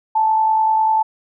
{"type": "tone with amplitude modulation", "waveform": "sine", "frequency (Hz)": 877, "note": "A5", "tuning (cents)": -6, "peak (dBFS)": -11, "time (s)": [0.15, 1.03], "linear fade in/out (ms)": 10, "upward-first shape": "sine", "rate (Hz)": 50.1, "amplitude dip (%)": 35, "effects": []}